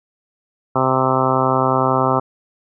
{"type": "harmonic tone", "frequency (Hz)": 130.81, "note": "C3", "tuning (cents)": 0, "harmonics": [1, 2, 3, 4, 5, 6, 7, 8, 9, 10], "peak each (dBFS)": [-23, -23, -23, -23, -23, -23, -23, -23, -23, -23], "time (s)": [0.75, 2.2], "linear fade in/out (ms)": 10, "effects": []}